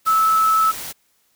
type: tone in noise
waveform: sine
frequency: 1306 Hz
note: E6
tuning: 17 cents flat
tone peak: -13 dBFS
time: 0.06-0.72 s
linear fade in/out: 20 ms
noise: white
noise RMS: -31 dBFS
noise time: 0.05-0.93 s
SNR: +15 dB
effects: white hiss -63 dBFS RMS until 1.35 s